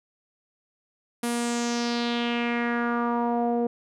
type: tone with low-pass filter sweep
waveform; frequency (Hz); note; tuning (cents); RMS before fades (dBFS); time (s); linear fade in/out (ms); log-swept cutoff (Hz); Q
sawtooth; 237.6; A#3; +33; -26; 1.23-3.67; 5; 11000 to 550; 3.2
effects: none